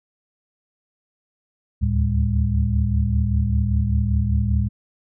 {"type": "tone cluster", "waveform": "sine", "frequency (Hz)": [72.8, 77.9, 110.5, 200.7], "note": ["D2", "D#2", "A2", "G3"], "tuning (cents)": [-15, 3, 8, 41], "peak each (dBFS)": [-20, -26, -21, -26], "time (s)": [1.81, 4.69], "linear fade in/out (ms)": 20, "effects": []}